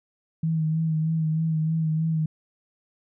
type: tone with vibrato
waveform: sine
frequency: 159.3 Hz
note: D#3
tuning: 41 cents sharp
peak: -21 dBFS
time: 0.43-2.26 s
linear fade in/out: 5 ms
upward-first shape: sine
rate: 3.2 Hz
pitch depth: 32 cents each way
effects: none